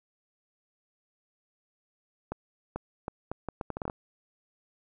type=accelerating click train; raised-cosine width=1 ms; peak=-19 dBFS; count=12; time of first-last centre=2.32-3.899 s; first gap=440 ms; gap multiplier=0.73; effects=none